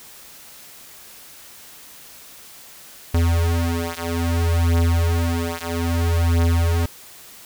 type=beating tone pair; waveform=square; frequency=83.9 / 84.51 Hz; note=E2 / E2; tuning=+31 / +44 cents; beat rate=0.61 Hz; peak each=-21 dBFS; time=3.14-6.86 s; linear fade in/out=5 ms; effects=white hiss -43 dBFS RMS until 7.45 s